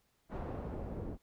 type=noise with low-pass filter sweep; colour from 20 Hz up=pink; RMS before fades=-41 dBFS; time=0.29-1.18 s; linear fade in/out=50 ms; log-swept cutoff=910 to 430 Hz; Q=0.85; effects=pink hiss -75 dBFS RMS until 1.22 s